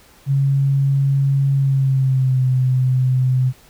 sine tone with pitch glide, 137.8 to 128.57 Hz, C#3 to C3, -10 to -30 cents, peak -13 dBFS, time 0.26-3.53 s, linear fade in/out 50 ms, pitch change -120 cents, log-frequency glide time 1.54-2.46 s, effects pink hiss -49 dBFS RMS until 3.69 s

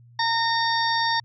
harmonic tone, 918 Hz, A#5, 27 cents flat, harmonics 1 / 2 / 4 / 5 / 6, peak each -23 / -26 / -29 / -30 / -31 dBFS, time 0.19-1.2 s, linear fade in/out 5 ms, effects added 119 Hz sine -48 dBFS peak until 1.24 s

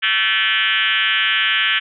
sine tone with frequency modulation, 2349 Hz, D7, in tune, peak -14 dBFS, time 0.02-1.8 s, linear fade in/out 20 ms, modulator 203 Hz, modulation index 4.5, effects none

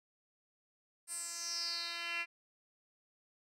10% pulse tone with band-pass filter sweep, 340.9 Hz, F4, 42 cents flat, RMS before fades -40 dBFS, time 1.07-2.26 s, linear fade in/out 50 ms, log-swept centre 9200 to 2500 Hz, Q 5.9, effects none

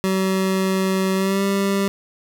25% pulse tone with pitch glide, 190 to 197.27 Hz, F#3 to G3, +46 to +11 cents, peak -14 dBFS, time 0.04-1.88 s, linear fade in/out 0 ms, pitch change +65 cents, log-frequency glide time 1.15-1.43 s, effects none

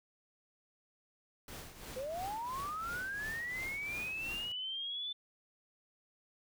pink noise with tremolo, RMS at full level -46 dBFS, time 1.48-4.52 s, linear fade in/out 2 ms, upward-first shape triangle, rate 2.9 Hz, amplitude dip 70%
sine linear sweep, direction up, 493.9 to 3531 Hz, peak -37 dBFS, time 1.96-5.13 s, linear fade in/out 10 ms
effects none

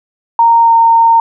sine tone with pitch glide, 926 to 917.5 Hz, A#5 to A#5, -12 to -28 cents, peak -4 dBFS, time 0.39-1.2 s, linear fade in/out 2 ms, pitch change -16 cents, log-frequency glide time 0.61-0.73 s, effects none

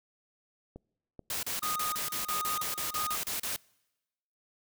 clicks, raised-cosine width 2 ms, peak -31 dBFS, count 2, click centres 0.76 / 1.193 s
white noise bursts, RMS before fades -34 dBFS, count 14, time 1.3-3.562 s, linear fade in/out 2 ms, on 130 ms, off 34 ms
triangle tone with tremolo, 1237 Hz, D#6, 10 cents flat, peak -30 dBFS, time 1.62-3.16 s, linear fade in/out 10 ms, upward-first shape square, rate 1.5 Hz, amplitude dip 70%
effects noise-tail reverb RT60 1.0 s tail -26 dB re dry

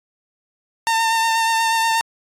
sawtooth tone with vibrato, 905 Hz, A5, 48 cents sharp, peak -12 dBFS, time 0.87-2.01 s, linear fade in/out 0 ms, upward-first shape sine, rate 8.3 Hz, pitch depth 19 cents each way, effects low-pass 11000 Hz 12 dB/octave + AAC 64 kbps

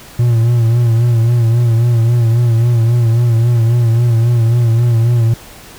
triangle tone with vibrato, 117.1 Hz, A#2, 8 cents sharp, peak -6 dBFS, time 0.19-5.34 s, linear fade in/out 5 ms, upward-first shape sine, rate 3.7 Hz, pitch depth 59 cents each way, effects pink hiss -36 dBFS RMS until 5.78 s

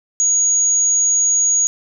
sine tone, 6700 Hz, G#8, 14 cents sharp, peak -12 dBFS, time 0.2-1.67 s, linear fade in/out 0 ms, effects none

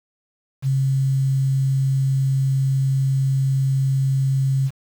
sine tone with quantisation, 134.6 Hz, C3, 49 cents sharp, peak -16 dBFS, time 0.62-4.71 s, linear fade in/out 50 ms, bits 7, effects none

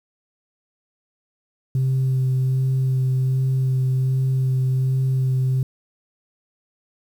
sine tone with vibrato, 130.81 Hz, C3, in tune, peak -15 dBFS, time 1.75-5.63 s, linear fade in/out 2 ms, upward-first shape sine, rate 1.3 Hz, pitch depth 13 cents each way, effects tanh soft clip ceiling -15 dBFS + 8-bit

